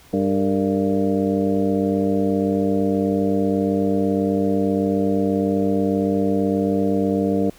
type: harmonic tone with a mistuned harmonic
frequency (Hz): 98.3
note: G2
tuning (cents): +5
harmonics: 1 / 2 / 3 / 4 / 5 / 6 / 7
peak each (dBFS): -31 / -21 / -22 / -30 / -23 / -29 / -31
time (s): 0.13-7.5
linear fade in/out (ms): 5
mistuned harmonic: 5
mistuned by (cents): -110
effects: pink hiss -49 dBFS RMS until 7.58 s